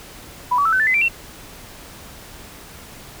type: tone with pitch steps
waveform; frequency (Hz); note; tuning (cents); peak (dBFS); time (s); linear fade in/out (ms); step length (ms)
sine; 987.8 / 1141.3 / 1318.6 / 1523.4 / 1760.1 / 2033 / 2349 / 2714; B5 / D6 / E6 / G6 / A6 / B6 / D7 / E7; 0 / -50 / 0 / -50 / 0 / +50 / 0 / +50; -14; 0.51-1.086; 10; 72
effects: pink hiss -40 dBFS RMS until 3.2 s